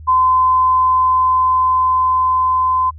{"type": "tone with level ramp", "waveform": "sine", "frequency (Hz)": 1026, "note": "C6", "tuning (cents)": -34, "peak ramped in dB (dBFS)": [-9, -12], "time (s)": [0.07, 2.91], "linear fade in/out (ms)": 20, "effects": ["added 78 Hz sine -32 dBFS peak until 2.98 s"]}